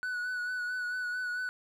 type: tone with vibrato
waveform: triangle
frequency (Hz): 1480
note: F#6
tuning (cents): 0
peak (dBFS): -30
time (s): 0.03-1.49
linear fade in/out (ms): 0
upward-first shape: sine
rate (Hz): 4.5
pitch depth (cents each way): 28
effects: none